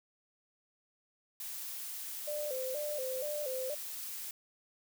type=noise; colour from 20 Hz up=blue; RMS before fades=-42 dBFS; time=1.4-4.31 s; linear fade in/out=2 ms
type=tone with vibrato; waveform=sine; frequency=554.4 Hz; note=C#5; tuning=in tune; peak=-35 dBFS; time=2.27-3.75 s; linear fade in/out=10 ms; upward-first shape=square; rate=2.1 Hz; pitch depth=120 cents each way
effects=none